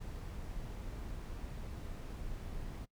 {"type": "noise", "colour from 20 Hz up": "brown", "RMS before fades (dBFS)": -43, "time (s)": [0, 2.86], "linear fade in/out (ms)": 20, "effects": ["noise-tail reverb RT60 0.1 s tail -20 dB re dry"]}